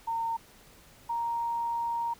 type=tone pair in turn; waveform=sine; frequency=915 / 933.7 Hz; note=A#5 / A#5; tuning=-32 / +3 cents; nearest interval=unison; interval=35 cents; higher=second; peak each=-28 dBFS; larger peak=neither; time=0.07-0.37 / 1.09-2.14 s; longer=second; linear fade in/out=10 ms; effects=pink hiss -56 dBFS RMS until 2.19 s